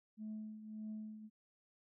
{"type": "tone with tremolo", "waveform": "sine", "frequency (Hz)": 215.7, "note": "A3", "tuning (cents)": -34, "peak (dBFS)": -40, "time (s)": [0.17, 1.3], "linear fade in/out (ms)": 50, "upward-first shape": "triangle", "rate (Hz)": 1.7, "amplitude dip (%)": 70, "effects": ["tanh soft clip ceiling -39 dBFS"]}